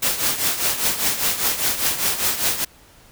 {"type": "noise with tremolo", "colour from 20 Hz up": "white", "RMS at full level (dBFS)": -18, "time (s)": [0.02, 2.65], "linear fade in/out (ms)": 10, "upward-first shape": "triangle", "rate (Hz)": 5, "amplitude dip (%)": 75, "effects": ["pink hiss -50 dBFS RMS until 3.11 s"]}